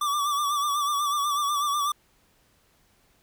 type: tone with vibrato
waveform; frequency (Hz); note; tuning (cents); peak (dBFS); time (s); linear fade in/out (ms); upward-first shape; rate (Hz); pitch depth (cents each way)
square; 1162; D6; -19; -24; 0.01-1.92; 5; sine; 8.1; 57
effects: pink hiss -64 dBFS RMS until 3.22 s